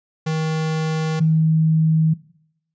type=tone pair in turn; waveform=square / sine; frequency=158.1 / 159.02 Hz; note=D#3 / D#3; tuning=+28 / +38 cents; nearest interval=unison; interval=10 cents; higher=second; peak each=-20 / -13 dBFS; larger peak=second; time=0.26-1.2 / 1.2-2.14 s; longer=neither; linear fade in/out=10 ms; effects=noise-tail reverb RT60 0.7 s tail -19 dB re dry + resampled to 16000 Hz